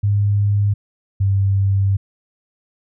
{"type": "tone pair in turn", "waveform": "sine", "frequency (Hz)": [102, 98.05], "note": ["G#2", "G2"], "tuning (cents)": [-31, 1], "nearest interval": "minor second", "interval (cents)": 68, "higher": "first", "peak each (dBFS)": -13, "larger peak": "neither", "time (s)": [[0.03, 0.74], [1.2, 1.97]], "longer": "second", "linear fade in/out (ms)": 10, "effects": []}